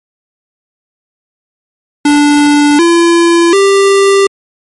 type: tone with pitch steps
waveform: square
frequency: 292.1 / 339.4 / 394.4 Hz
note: D4 / F4 / G4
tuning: -9 / -49 / +11 cents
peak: -5 dBFS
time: 2.05-4.27 s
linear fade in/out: 5 ms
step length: 740 ms
effects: MP3 48 kbps